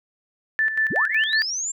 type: tone with tremolo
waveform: sine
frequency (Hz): 1760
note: A6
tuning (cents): 0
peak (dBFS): -17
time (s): 0.59-1.42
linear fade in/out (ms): 0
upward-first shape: square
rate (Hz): 5.4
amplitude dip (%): 60
type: linear sweep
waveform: sine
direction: up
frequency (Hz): 78.9 to 7459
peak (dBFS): -24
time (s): 0.9-1.72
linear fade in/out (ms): 10
effects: none